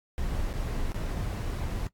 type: noise with dropouts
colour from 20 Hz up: brown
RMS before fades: -31 dBFS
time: 0.18-1.87 s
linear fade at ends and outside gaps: 0 ms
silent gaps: 0.53-0.538 / 0.919-0.945 / 1.684-1.688 s
effects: noise-tail reverb RT60 0.1 s tail -17 dB re dry + AAC 64 kbps